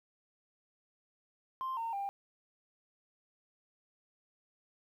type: tone with pitch steps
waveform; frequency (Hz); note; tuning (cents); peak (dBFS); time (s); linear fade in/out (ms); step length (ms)
sine; 1050 / 914.1 / 795.8; C6 / A#5 / G5; +6 / -34 / +26; -33; 1.61-2.09; 0; 160
effects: tanh soft clip ceiling -31 dBFS + 11-bit